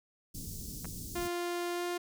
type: band-stop noise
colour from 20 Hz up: pink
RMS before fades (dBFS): -42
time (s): 0.34-1.28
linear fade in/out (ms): 10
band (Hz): 310 to 5300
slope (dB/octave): 24
type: clicks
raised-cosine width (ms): 0.5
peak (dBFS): -30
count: 2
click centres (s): 0.846 / 0.854
type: tone with pitch glide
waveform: sawtooth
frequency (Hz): 349.2 to 351.6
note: F4 to F4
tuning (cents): 0 to +12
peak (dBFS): -29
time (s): 1.15-1.98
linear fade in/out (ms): 10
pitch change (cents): +12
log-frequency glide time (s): 1.73-1.84
effects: none